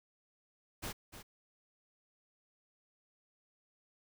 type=noise with echo; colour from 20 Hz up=pink; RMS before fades=-41 dBFS; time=0.82-0.93 s; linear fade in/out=20 ms; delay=300 ms; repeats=1; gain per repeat=-10 dB; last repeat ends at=1.23 s; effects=none